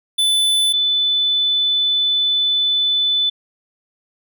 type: tone pair in turn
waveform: square / sine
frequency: 3500 / 3500 Hz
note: A7 / A7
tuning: -10 / -10 cents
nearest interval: unison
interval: 0 cents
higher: neither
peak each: -14 dBFS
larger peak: neither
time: 0.18-0.73 / 0.73-3.3 s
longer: second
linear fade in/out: 10 ms
effects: none